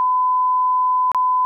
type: tone with dropouts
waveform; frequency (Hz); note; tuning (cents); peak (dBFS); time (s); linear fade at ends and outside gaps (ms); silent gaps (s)
sine; 1008; B5; +35; -14; 0-1.45; 0; 1.117-1.147
effects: none